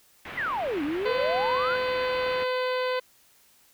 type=low-pass noise; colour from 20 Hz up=white; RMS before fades=-39 dBFS; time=0.25-2.44 s; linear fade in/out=5 ms; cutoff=2600 Hz; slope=24 dB/octave
type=exponential two-way sweep; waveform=sine; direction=down then up; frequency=2093 to 277.2 to 1562 Hz; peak=-26 dBFS; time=0.37-1.77 s; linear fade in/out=10 ms; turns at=0.83 s
type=harmonic tone; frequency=507 Hz; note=B4; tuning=45 cents sharp; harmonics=1 / 2 / 3 / 4 / 5 / 6 / 7 / 8 / 9; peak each=-26 / -32 / -36 / -38 / -40 / -42 / -43 / -44 / -45 dBFS; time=1.05-3 s; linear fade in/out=10 ms
effects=white hiss -60 dBFS RMS until 3.73 s